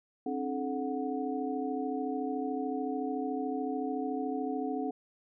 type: tone cluster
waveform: sine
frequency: 265.7 / 299.4 / 432.6 / 734 Hz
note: C4 / D4 / A4 / F#5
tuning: +27 / +33 / -29 / -14 cents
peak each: -34 / -38 / -37 / -38 dBFS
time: 0.26-4.91 s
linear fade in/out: 5 ms
effects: none